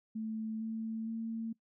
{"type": "tone with pitch steps", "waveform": "sine", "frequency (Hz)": [220, 222.9, 225.9], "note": ["A3", "A3", "A3"], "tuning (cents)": [0, 23, 46], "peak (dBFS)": -35, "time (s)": [0.15, 1.53], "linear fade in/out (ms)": 10, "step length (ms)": 460, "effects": ["noise-tail reverb RT60 0.1 s tail -21 dB re dry"]}